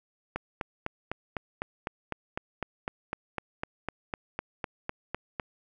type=click train; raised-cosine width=0.5 ms; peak=-16 dBFS; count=21; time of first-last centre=0.36-5.398 s; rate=3.97 Hz; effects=none